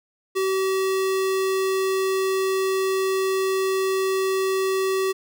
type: tone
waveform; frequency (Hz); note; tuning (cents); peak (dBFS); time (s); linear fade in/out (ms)
square; 382; G4; -45; -21; 0.35-5.13; 20
effects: none